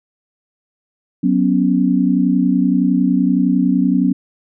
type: chord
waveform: sine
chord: F# suspended fourth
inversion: none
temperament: just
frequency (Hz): 185 / 246.7 / 277.5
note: F#3 / B3 / C#4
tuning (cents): 0 / -2 / +2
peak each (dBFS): -16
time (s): 1.23-4.13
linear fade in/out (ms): 10
effects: none